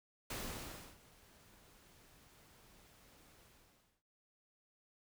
pink noise with ADSR envelope, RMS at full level -42 dBFS, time 0.3-4.03 s, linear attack 4 ms, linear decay 650 ms, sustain -22 dB, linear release 600 ms, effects none

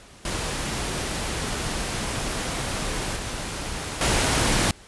pink noise with level steps, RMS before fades -28 / -31 / -21 dBFS, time 0.25-4.71 s, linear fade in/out 2 ms, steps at 3.16 / 4.01 s, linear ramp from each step 2 ms, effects pink hiss -48 dBFS RMS until 4.87 s + resampled to 24000 Hz

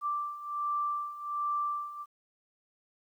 sine beating tone pair, 1174 / 1175.3 Hz, D6 / D6, -1 / +1 cents, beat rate 1.3 Hz, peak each -36 / -32 dBFS, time 0.01-2.06 s, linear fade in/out 50 ms, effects 11-bit

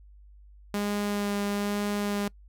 sawtooth tone with vibrato, 204.1 Hz, G#3, 30 cents flat, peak -23 dBFS, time 0.74-2.28 s, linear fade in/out 2 ms, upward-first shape sine, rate 1.1 Hz, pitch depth 11 cents each way, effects noise-tail reverb RT60 0.1 s tail -24 dB re dry + added 50 Hz sine -49 dBFS peak until 2.48 s

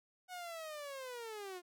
sawtooth linear sweep, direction down, 740 to 348.6 Hz, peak -40 dBFS, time 0.28-1.62 s, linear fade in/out 50 ms, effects none

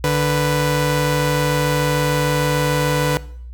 sawtooth tone pair together, 146.84 / 493.9 Hz, D3 / B4, 0 / 0 cents, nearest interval octave + major sixth, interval 2100 cents, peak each -14 / -15 dBFS, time 0.04-3.17 s, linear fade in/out 0 ms, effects noise-tail reverb RT60 0.6 s tail -19 dB re dry + added 60 Hz sine -31 dBFS peak until 3.53 s

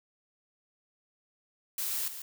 blue noise with echo, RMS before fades -33 dBFS, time 1.78-2.08 s, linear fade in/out 2 ms, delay 140 ms, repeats 1, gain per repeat -9 dB, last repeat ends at 2.22 s, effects none

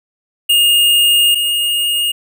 square tone pair in turn, 2838 / 2849 Hz, F7 / F7, +27 / +34 cents, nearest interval unison, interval 7 cents, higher second, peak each -9 / -14 dBFS, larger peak first, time 0.49-1.35 / 1.35-2.12 s, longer first, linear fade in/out 10 ms, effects none

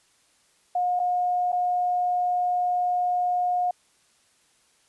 sine tone with dropouts, 718 Hz, F5, 48 cents sharp, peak -21 dBFS, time 0.75-3.71 s, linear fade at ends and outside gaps 5 ms, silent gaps 0.994-0.998 / 1.52-1.527 s, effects white hiss -63 dBFS RMS until 4.88 s + resampled to 24000 Hz

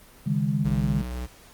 sine chord, C# suspended second, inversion none, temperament equal with one note detuned, 138.59 / 155.56 / 203.6 Hz, C#3 / D#3 / G#3, 0 / 0 / -34 cents, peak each -26 dBFS, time 0.26-1.02 s, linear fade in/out 10 ms
square tone, 61.74 Hz, B1, in tune, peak -30 dBFS, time 0.64-1.27 s, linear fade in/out 20 ms
effects pink hiss -51 dBFS RMS until 1.53 s + Opus 24 kbps

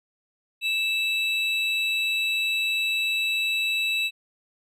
triangle tone pair together, 2637 / 3876 Hz, E7 / B7, 0 / -33 cents, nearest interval perfect fifth, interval 667 cents, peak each -22 / -27 dBFS, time 0.61-4.11 s, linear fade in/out 50 ms, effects none

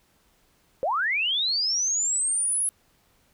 sine linear sweep, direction up, 488.2 to 10800 Hz, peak -22 dBFS, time 0.83-2.69 s, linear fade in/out 0 ms, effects pink hiss -64 dBFS RMS until 3.33 s

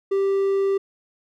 triangle tone, 392 Hz, G4, in tune, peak -16 dBFS, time 0.11-0.78 s, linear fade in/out 10 ms, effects none

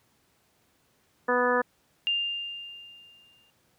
harmonic tone, 246.9 Hz, B3, in tune, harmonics 1 / 2 / 3 / 4 / 5 / 6 / 7, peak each -32 / -25 / -34 / -29 / -30 / -33 / -29 dBFS, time 1.28-1.62 s, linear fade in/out 10 ms
sine tone with exponential decay, 2800 Hz, F7, 4 cents sharp, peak -22 dBFS, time 2.07-3.5 s, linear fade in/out 0 ms, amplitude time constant 310 ms
effects pink hiss -67 dBFS RMS until 3.78 s + high-pass 80 Hz 12 dB/octave

